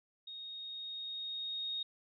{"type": "tone with level ramp", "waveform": "sine", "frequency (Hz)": 3729, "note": "A#7", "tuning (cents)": 0, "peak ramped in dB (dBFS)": [-44, -35], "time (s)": [0.27, 1.83], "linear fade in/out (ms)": 5, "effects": []}